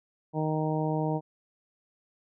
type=harmonic tone; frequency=155.56 Hz; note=D#3; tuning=in tune; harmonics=1 / 2 / 3 / 4 / 5 / 6; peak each=-29 / -32 / -34 / -35 / -36 / -37 dBFS; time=0.33-1.21 s; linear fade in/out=50 ms; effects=none